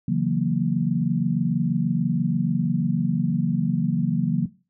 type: chord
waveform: sine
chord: F# dominant seventh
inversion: second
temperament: equal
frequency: 138.59 / 164.81 / 185 / 233.1 Hz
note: C#3 / E3 / F#3 / A#3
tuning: 0 / 0 / 0 / 0 cents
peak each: -26 / -25 / -24 / -25 dBFS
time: 0.08-4.46 s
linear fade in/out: 5 ms
effects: noise-tail reverb RT60 0.3 s tail -17 dB re dry